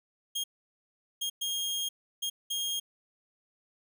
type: tone bursts at uneven times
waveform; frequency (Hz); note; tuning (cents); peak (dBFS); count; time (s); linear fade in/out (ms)
sawtooth; 3242; G#7; -42; -27; 5; 0.35-0.44 / 1.21-1.3 / 1.41-1.89 / 2.22-2.3 / 2.5-2.8; 10
effects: none